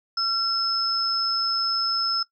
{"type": "tone pair together", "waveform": "sine", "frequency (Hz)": [1359, 5206], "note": ["F6", "E8"], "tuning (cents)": [-48, -22], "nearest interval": "octave + major seventh", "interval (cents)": 2326, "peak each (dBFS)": [-27, -23], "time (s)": [0.17, 2.23], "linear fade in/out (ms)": 5, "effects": ["noise-tail reverb RT60 0.1 s tail -18 dB re dry"]}